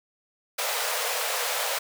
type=high-pass noise; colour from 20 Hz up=pink; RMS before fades=-28 dBFS; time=0.58-1.79 s; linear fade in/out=10 ms; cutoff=460 Hz; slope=96 dB/octave; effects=none